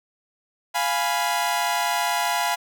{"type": "chord", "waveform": "sawtooth", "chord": "F diminished", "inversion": "none", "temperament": "equal", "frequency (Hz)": [698.5, 830.6, 987.8], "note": ["F5", "Ab5", "Cb6"], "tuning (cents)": [0, 0, 0], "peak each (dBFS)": -22, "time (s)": [0.74, 2.56], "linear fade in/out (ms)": 20, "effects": []}